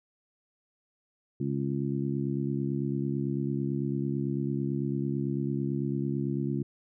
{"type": "harmonic tone", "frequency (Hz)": 69, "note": "C#2", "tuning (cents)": -7, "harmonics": [2, 3, 4, 5], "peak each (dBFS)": [-31, -33, -34, -35], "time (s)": [1.4, 6.63], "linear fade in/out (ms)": 5, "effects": []}